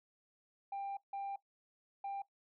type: tone bursts at uneven times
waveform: sine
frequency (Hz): 793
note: G5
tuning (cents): +20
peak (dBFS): -36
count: 3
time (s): 0.72-0.97 / 1.13-1.36 / 2.04-2.22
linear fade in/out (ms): 5
effects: noise-tail reverb RT60 0.1 s tail -18 dB re dry + tanh soft clip ceiling -37 dBFS